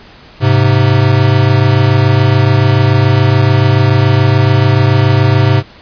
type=tone pair together; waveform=square; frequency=103.82 / 130.81 Hz; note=G#2 / C3; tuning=0 / 0 cents; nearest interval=major third; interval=400 cents; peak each=-10 dBFS; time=0.4-5.63 s; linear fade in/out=50 ms; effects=pink hiss -38 dBFS RMS until 5.81 s + resampled to 11025 Hz